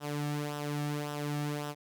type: tone with flanger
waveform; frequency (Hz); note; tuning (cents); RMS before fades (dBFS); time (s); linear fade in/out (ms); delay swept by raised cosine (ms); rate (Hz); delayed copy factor
sawtooth; 147; D3; +2; -35; 0-1.75; 50; 0.44 to 2.04; 1.8; -0.6
effects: none